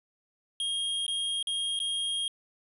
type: tone with dropouts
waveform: square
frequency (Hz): 3245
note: G#7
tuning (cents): -41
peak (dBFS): -29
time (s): 0.6-2.28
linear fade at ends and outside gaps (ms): 1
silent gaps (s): 1.065-1.08 / 1.427-1.471 / 1.791-1.801
effects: resampled to 32000 Hz